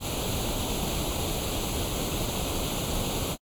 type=noise with comb filter; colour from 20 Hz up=pink; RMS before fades=-30 dBFS; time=0-3.37 s; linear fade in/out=50 ms; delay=0.28 ms; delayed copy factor=+0.75; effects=AAC 64 kbps